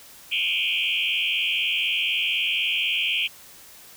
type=tone with frequency modulation; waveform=sine; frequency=2794 Hz; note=F7; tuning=in tune; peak=-21 dBFS; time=0.31-3.28 s; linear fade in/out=20 ms; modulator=84 Hz; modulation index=5.5; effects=white hiss -47 dBFS RMS until 3.96 s